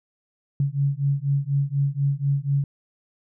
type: beating tone pair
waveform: sine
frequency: 138.2 / 142.3 Hz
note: C#3 / C#3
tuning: -5 / +46 cents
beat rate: 4.1 Hz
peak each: -23 dBFS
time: 0.6-2.64 s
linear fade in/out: 2 ms
effects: none